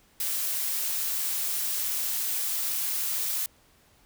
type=noise; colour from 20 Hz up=blue; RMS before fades=-29 dBFS; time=0.2-3.46 s; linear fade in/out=2 ms; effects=pink hiss -61 dBFS RMS until 4.05 s